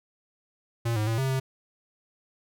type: tone with pitch steps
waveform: square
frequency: 116.4 / 106.9 / 113.2 / 133.3 / 132.4 Hz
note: A#2 / A2 / A2 / C3 / C3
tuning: -2 / -49 / +50 / +33 / +21 cents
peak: -25 dBFS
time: 0.85-1.4 s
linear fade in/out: 10 ms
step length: 110 ms
effects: none